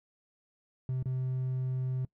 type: tone with dropouts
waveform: triangle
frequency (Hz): 129.1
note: C3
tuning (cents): -23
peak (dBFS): -27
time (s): 0.89-2.05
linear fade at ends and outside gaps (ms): 2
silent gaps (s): 1.027-1.057
effects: noise-tail reverb RT60 0.1 s tail -23 dB re dry + tanh soft clip ceiling -23 dBFS